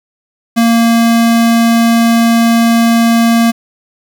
square tone, 231.1 Hz, A#3, 15 cents flat, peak -7 dBFS, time 0.56-3.52 s, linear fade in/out 20 ms, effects 8-bit

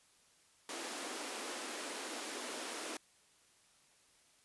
pink high-pass noise, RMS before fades -43 dBFS, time 0.69-2.97 s, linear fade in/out 2 ms, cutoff 250 Hz, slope 48 dB/octave, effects white hiss -68 dBFS RMS until 4.44 s + resampled to 24000 Hz

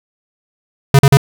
square tone bursts, 138.2 Hz, C#3, 5 cents flat, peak -4 dBFS, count 3, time 0.94-1.171 s, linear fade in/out 2 ms, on 49 ms, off 42 ms, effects 7-bit

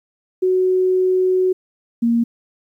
sine tone pair in turn, 370.7 / 233.5 Hz, F#4 / A#3, +3 / +3 cents, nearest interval minor sixth, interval 800 cents, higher first, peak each -13 dBFS, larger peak neither, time 0.42-1.53 / 2.02-2.24 s, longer first, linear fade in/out 10 ms, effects 9-bit

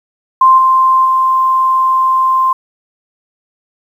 sine tone with level steps, 1046.5 Hz, C6, in tune, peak -3 / -6 / -8 dBFS, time 0.41-2.53 s, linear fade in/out 5 ms, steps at 0.58 / 1.05 s, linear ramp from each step 2 ms, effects 7-bit

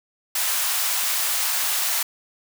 white high-pass noise, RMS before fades -23 dBFS, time 0.35-2.03 s, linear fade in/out 5 ms, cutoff 700 Hz, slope 24 dB/octave, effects none

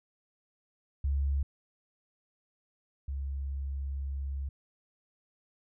sine tone pair in turn, 69.6 / 68.72 Hz, C#2 / C#2, +8 / -14 cents, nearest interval unison, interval 22 cents, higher first, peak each -26 / -32 dBFS, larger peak first, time 1.04-1.43 / 3.08-4.49 s, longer second, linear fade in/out 5 ms, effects none

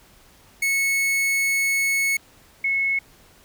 45% pulse / sine tone pair in turn, 2200 / 2190 Hz, C#7 / C#7, -14 / -22 cents, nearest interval unison, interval 8 cents, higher first, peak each -19 dBFS, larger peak neither, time 0.62-2.17 / 2.64-2.99 s, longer first, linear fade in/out 5 ms, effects pink hiss -53 dBFS RMS until 3.44 s

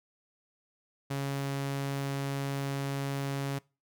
sawtooth tone, 138.59 Hz, C#3, in tune, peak -27 dBFS, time 1.1-3.59 s, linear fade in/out 10 ms, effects noise-tail reverb RT60 0.3 s tail -23 dB re dry

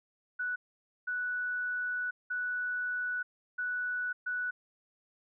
sine tone bursts at uneven times, 1479 Hz, F#6, 1 cent flat, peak -31 dBFS, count 5, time 0.39-0.56 / 1.07-2.11 / 2.3-3.23 / 3.58-4.13 / 4.26-4.51 s, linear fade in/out 10 ms, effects none

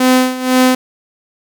sawtooth tone with tremolo, 255.6 Hz, C4, 40 cents flat, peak -3 dBFS, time 0-0.75 s, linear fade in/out 5 ms, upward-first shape sine, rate 2 Hz, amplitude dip 80%, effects none

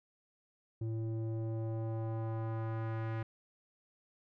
square tone with low-pass filter sweep, 112.1 Hz, A2, 33 cents sharp, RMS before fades -37 dBFS, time 0.81-3.23 s, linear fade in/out 5 ms, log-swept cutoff 300 to 1900 Hz, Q 1.3, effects none

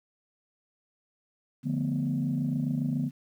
sine chord, B half-diminished seventh, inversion first, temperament equal, 146.83 / 174.61 / 220 / 246.9 Hz, D3 / F3 / A3 / B3, 0 / 0 / 0 / 0 cents, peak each -29 / -34 / -34 / -29 dBFS, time 1.63-3.11 s, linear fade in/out 50 ms, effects tanh soft clip ceiling -19 dBFS + 10-bit

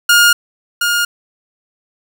sawtooth tone with echo, 1420 Hz, F6, 28 cents sharp, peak -3 dBFS, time 0.09-0.33 s, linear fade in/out 5 ms, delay 720 ms, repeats 1, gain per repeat -6 dB, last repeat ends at 1.05 s, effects none

